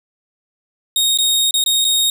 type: tone with dropouts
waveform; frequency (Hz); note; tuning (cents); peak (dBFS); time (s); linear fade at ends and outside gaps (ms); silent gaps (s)
sawtooth; 3729; A#7; 0; -10; 0.96-2.1; 2; 1.175-1.186 / 1.509-1.54 / 1.64-1.661 / 1.845-1.849
effects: none